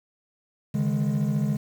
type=chord; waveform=triangle; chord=C# suspended second; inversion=none; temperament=equal with one note detuned; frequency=141.18 / 155.56 / 207.7 Hz; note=C#3 / D#3 / G#3; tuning=+32 / 0 / 0 cents; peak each=-23 / -25 / -23 dBFS; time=0.74-1.57 s; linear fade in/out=10 ms; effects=tanh soft clip ceiling -15 dBFS + 8-bit